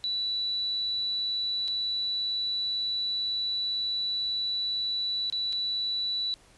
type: tone with dropouts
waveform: sine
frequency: 3951 Hz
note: B7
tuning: in tune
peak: -27 dBFS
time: 0.04-6.34 s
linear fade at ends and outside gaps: 0 ms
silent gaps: 1.678-1.682 / 5.299-5.325 / 5.525-5.529 s
effects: pink hiss -58 dBFS RMS until 6.57 s + resampled to 24000 Hz